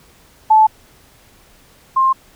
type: tone pair in turn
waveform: sine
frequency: 870 / 1058.7 Hz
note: A5 / C6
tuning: -20 / +20 cents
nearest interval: minor third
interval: 340 cents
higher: second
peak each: -6 / -10 dBFS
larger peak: first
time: 0.5-0.67 / 1.96-2.13 s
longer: neither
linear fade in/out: 10 ms
effects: pink hiss -49 dBFS RMS until 2.35 s